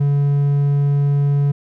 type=tone; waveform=triangle; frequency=142.4 Hz; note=C#3; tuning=47 cents sharp; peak=-11 dBFS; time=0-1.52 s; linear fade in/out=10 ms; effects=none